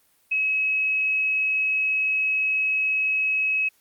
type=tone; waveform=sine; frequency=2563 Hz; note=E7; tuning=49 cents flat; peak=-20 dBFS; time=0.31-3.69 s; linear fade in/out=10 ms; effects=white hiss -63 dBFS RMS until 3.8 s + Opus 32 kbps